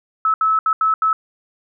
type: tone bursts at uneven times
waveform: sine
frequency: 1300 Hz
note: E6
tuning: 24 cents flat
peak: -13 dBFS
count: 5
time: 0.25-0.34 / 0.41-0.59 / 0.66-0.73 / 0.81-0.94 / 1.02-1.13 s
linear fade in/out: 2 ms
effects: none